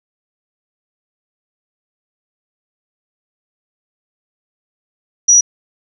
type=tone; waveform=sine; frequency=5820 Hz; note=F#8; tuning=29 cents flat; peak=-5 dBFS; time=5.28-5.41 s; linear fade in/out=10 ms; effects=none